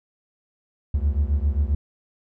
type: beating tone pair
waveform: triangle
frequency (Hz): 69.3 / 76.8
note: C#2 / D#2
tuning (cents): 0 / -22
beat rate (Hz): 7.5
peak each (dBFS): -19 / -21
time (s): 0.94-1.75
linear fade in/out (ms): 5
effects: none